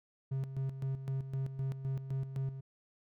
triangle tone with tremolo, 134.2 Hz, C3, 44 cents sharp, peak -30 dBFS, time 0.31-2.61 s, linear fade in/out 10 ms, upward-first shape square, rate 3.9 Hz, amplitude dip 65%, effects none

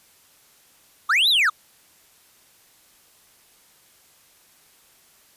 triangle linear two-way sweep, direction up then down, 1108.7 to 4100 to 1108.7 Hz, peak -14 dBFS, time 1.09-1.5 s, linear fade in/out 10 ms, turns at 1.29 s, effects white hiss -56 dBFS RMS until 5.36 s + resampled to 32000 Hz

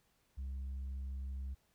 sine tone, 66.7 Hz, C2, 34 cents sharp, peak -36 dBFS, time 0.37-1.55 s, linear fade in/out 20 ms, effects tanh soft clip ceiling -38 dBFS + pink hiss -75 dBFS RMS until 1.74 s

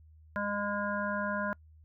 harmonic tone, 204.2 Hz, G#3, 29 cents flat, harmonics 1 / 3 / 5 / 7 / 8, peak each -36 / -36 / -37 / -36 / -39 dBFS, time 0.36-1.53 s, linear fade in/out 0 ms, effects noise-tail reverb RT60 0.1 s tail -26 dB re dry + added 78 Hz sine -54 dBFS peak until 1.84 s

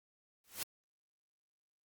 white noise with exponential growth, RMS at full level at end -35 dBFS, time 0.44-0.63 s, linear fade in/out 2 ms, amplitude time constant 40 ms, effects Opus 48 kbps

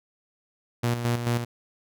sawtooth tone with tremolo, 119.3 Hz, A#2, 41 cents sharp, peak -18 dBFS, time 0.83-1.45 s, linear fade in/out 10 ms, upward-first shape square, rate 4.6 Hz, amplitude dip 55%, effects none

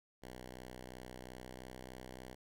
5% pulse tone with pitch glide, 62.8 to 63.49 Hz, B1 to B1, +30 to +49 cents, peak -37 dBFS, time 0.22-2.35 s, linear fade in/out 10 ms, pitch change +19 cents, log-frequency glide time 1.36-1.63 s, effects none

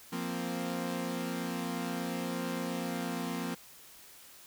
sawtooth chord, F suspended fourth, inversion none, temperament equal, 174.61 / 233.1 / 261.6 Hz, F3 / Bb3 / C4, 0 / 0 / 0 cents, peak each -34 dBFS, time 0.12-3.55 s, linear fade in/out 10 ms, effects white hiss -54 dBFS RMS until 4.46 s

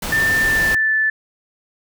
pink noise, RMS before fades -25 dBFS, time 0.02-0.75 s, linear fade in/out 5 ms
sine tone with pitch glide, 1785 to 1751.3 Hz, A6 to A6, +24 to -9 cents, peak -14 dBFS, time 0.12-1.1 s, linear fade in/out 5 ms, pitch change -33 cents, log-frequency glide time 0.42-0.94 s
effects none

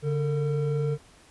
triangle tone pair together, 143.5 / 454.1 Hz, D3 / A#4, -40 / -45 cents, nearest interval octave + minor sixth, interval 1995 cents, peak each -23 / -27 dBFS, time 0.02-0.98 s, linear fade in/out 50 ms, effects pink hiss -55 dBFS RMS until 1.3 s + resampled to 24000 Hz

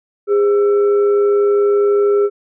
sine tone with frequency modulation, 407.4 Hz, G#4, 33 cents flat, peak -10 dBFS, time 0.27-2.3 s, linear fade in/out 50 ms, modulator 927 Hz, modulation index 0.29, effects none

